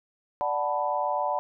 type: chord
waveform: sine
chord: B minor seventh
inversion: first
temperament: equal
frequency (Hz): 587.3 / 740 / 880 / 987.8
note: D5 / F#5 / A5 / B5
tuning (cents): 0 / 0 / 0 / 0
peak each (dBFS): -30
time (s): 0.41-1.39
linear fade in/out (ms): 0
effects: none